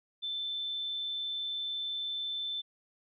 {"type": "tone", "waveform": "sine", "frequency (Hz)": 3534, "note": "A7", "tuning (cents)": 7, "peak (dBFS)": -33, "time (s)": [0.22, 2.62], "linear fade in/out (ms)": 20, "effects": []}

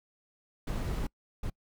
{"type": "noise bursts at uneven times", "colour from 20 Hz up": "brown", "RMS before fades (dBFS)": -33, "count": 2, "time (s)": [[0.67, 1.07], [1.43, 1.5]], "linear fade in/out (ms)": 5, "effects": ["noise-tail reverb RT60 0.1 s tail -26 dB re dry"]}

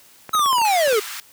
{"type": "clicks", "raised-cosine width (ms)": 0.5, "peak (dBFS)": -17, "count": 9, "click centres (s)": [0.293, 0.35, 0.394, 0.46, 0.529, 0.583, 0.616, 0.876, 0.928]}
{"type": "linear sweep", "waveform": "square", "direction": "down", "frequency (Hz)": [1300, 396.2], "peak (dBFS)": -16, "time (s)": [0.33, 1], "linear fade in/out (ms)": 10}
{"type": "high-pass noise", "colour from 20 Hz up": "pink", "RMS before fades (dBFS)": -32, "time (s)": [0.65, 1.2], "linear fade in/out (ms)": 0, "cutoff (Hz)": 1200, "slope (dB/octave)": 24}
{"effects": ["white hiss -50 dBFS RMS until 1.32 s", "high-pass 80 Hz 12 dB/octave"]}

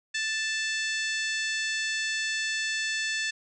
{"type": "harmonic tone", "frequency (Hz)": 880, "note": "A5", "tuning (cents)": 0, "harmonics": [2, 3, 4, 5, 6, 7, 8, 9], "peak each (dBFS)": [-30, -34, -36, -38, -40, -41, -42, -43], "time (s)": [0.14, 3.31], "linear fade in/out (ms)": 10, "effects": []}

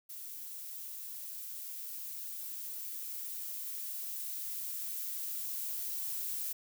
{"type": "noise with level ramp", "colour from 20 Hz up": "violet", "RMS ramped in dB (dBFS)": [-45, -37], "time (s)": [0.09, 6.53], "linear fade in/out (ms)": 10, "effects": []}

